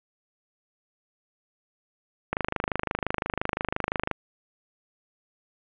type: click train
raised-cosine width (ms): 0.5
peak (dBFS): -10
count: 47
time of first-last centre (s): 2.33-4.113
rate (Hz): 25.8
effects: resampled to 8000 Hz + 7-bit